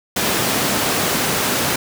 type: high-pass noise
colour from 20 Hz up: pink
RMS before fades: -19 dBFS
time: 0.16-1.76 s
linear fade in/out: 5 ms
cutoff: 160 Hz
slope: 12 dB/octave
effects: none